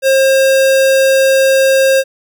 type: tone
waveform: square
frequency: 535 Hz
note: C5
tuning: 38 cents sharp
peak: -8 dBFS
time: 0.02-2.04 s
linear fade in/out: 50 ms
effects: none